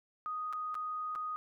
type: tone with dropouts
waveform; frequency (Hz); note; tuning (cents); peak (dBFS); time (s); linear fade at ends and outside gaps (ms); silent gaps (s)
sine; 1244.5; D#6; 0; -35; 0.26-1.36; 0; 0.527-0.533 / 0.744-0.752 / 1.152-1.158
effects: none